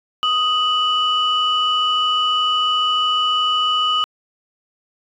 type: tone pair together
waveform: sine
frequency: 1248 / 2963 Hz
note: D#6 / F#7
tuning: +5 / +2 cents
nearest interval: octave + minor third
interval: 1497 cents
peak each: -17 dBFS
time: 0.23-4.04 s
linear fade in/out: 0 ms
effects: tanh soft clip ceiling -9 dBFS